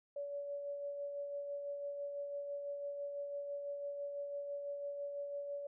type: tone with tremolo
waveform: sine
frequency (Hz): 570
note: C#5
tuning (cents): +48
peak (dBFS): -38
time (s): 0.16-5.67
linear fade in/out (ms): 5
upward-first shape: sine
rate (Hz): 6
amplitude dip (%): 35
effects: none